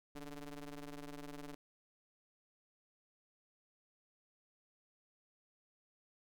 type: ring-modulated tone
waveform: sawtooth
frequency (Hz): 146.83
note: D3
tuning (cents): 0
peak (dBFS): -39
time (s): 0.15-1.55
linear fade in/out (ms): 5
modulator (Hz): 137
effects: none